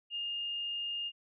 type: tone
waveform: sine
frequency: 2827 Hz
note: F7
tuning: 20 cents sharp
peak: -34 dBFS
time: 0.1-1.12 s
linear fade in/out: 50 ms
effects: none

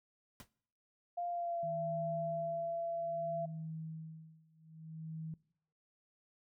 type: noise with exponential decay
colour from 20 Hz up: pink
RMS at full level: -47 dBFS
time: 0.4-0.49 s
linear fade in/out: 1 ms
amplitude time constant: 19 ms
type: tone with pitch glide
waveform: sine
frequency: 698.5 to 675.1 Hz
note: F5 to E5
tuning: 0 to +41 cents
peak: -35 dBFS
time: 1.17-3.46 s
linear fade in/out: 10 ms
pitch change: -59 cents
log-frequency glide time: 1.29-1.71 s
type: tone with tremolo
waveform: sine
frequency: 159.6 Hz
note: D#3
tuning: 44 cents sharp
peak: -40 dBFS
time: 1.63-5.34 s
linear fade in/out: 2 ms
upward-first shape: sine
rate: 0.61 Hz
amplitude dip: 95%
effects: noise-tail reverb RT60 0.7 s tail -22 dB re dry

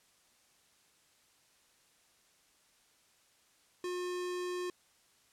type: tone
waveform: square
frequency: 358.9 Hz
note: F4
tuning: 47 cents sharp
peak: -36 dBFS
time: 3.84-4.7 s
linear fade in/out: 2 ms
effects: white hiss -68 dBFS RMS until 5.32 s + low-pass 10000 Hz 12 dB/octave

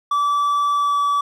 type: tone with pitch glide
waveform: triangle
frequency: 1156 to 1148.7 Hz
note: D6 to D6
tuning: -28 to -39 cents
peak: -14 dBFS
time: 0.11-1.21 s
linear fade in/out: 5 ms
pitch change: -11 cents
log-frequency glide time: 0.75-0.99 s
effects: none

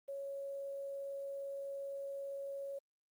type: tone with quantisation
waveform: sine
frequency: 554.4 Hz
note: C#5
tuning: in tune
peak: -40 dBFS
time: 0.08-2.79 s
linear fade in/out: 10 ms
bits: 11
effects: Opus 24 kbps

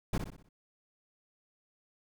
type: noise with echo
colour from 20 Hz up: brown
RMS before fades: -29 dBFS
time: 0.13-0.18 s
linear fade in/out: 5 ms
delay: 62 ms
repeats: 5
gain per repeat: -7 dB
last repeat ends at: 0.49 s
effects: none

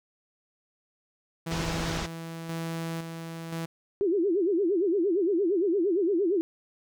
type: tone with tremolo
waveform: sawtooth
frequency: 164.81 Hz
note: E3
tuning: in tune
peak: -27 dBFS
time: 1.46-3.66 s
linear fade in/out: 10 ms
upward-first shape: square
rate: 0.97 Hz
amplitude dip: 45%
type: low-pass noise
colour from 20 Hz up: pink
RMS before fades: -33 dBFS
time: 1.5-2.07 s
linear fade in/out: 20 ms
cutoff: 6900 Hz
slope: 24 dB/octave
type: tone with vibrato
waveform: sine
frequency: 368.3 Hz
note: F#4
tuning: 8 cents flat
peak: -22 dBFS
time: 4.01-6.41 s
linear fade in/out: 0 ms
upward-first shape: sine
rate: 8.7 Hz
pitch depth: 220 cents each way
effects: none

